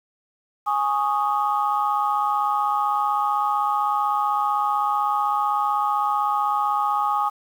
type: chord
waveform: sine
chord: Ab suspended fourth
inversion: none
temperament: equal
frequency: 830.6 / 1108.7 / 1244.5 Hz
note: Ab5 / Db6 / Eb6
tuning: 0 / 0 / 0 cents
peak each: -22 / -25 / -23 dBFS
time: 0.66-7.3 s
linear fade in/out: 20 ms
effects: tanh soft clip ceiling -10 dBFS + 8-bit